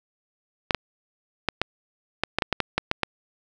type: clicks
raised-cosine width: 0.3 ms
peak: -5 dBFS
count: 12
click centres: 0.708 / 0.747 / 1.487 / 1.616 / 2.236 / 2.386 / 2.422 / 2.527 / 2.603 / 2.78 / 2.914 / 3.033 s
effects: none